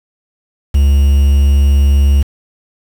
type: tone with quantisation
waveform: triangle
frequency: 69.8 Hz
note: C#2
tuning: 13 cents sharp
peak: -4 dBFS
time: 0.74-2.23 s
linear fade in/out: 10 ms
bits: 5
effects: none